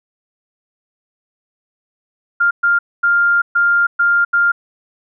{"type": "tone bursts at uneven times", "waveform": "sine", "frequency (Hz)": 1400, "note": "F6", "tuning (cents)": 4, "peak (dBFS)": -10, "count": 6, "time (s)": [[2.4, 2.51], [2.63, 2.79], [3.03, 3.42], [3.55, 3.87], [3.99, 4.25], [4.33, 4.52]], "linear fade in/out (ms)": 10, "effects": []}